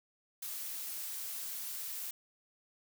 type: noise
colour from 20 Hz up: blue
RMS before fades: -41 dBFS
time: 0.42-2.11 s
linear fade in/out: 5 ms
effects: none